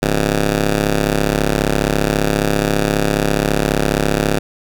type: ring-modulated tone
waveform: 10% pulse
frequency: 103.83 Hz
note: G#2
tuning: in tune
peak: -3 dBFS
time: 0.02-4.39 s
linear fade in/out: 10 ms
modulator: 69.3 Hz
effects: none